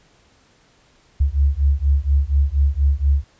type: beating tone pair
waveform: sine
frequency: 68.2 / 72.4 Hz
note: C#2 / D2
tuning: -28 / -24 cents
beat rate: 4.2 Hz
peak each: -17 dBFS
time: 1.2-3.24 s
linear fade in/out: 10 ms
effects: pink hiss -56 dBFS RMS until 3.39 s + resampled to 16000 Hz